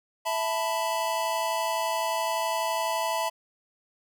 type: chord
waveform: square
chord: E suspended fourth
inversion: none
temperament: equal with one note detuned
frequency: 659.3 / 880 / 991.8 Hz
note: E5 / A5 / B5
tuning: 0 / 0 / +7 cents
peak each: -31 dBFS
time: 0.25-3.3 s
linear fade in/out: 20 ms
effects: none